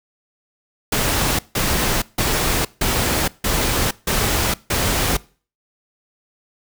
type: noise bursts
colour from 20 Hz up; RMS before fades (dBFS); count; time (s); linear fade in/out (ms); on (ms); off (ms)
pink; -19; 7; 0.92-5.17; 5; 470; 160
effects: noise-tail reverb RT60 0.4 s tail -22 dB re dry